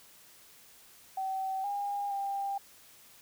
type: tone with pitch steps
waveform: sine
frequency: 766 / 809 / 794 Hz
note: G5 / G#5 / G5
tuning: -40 / -46 / +22 cents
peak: -31 dBFS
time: 1.17-2.58 s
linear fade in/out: 5 ms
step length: 470 ms
effects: white hiss -57 dBFS RMS until 3.21 s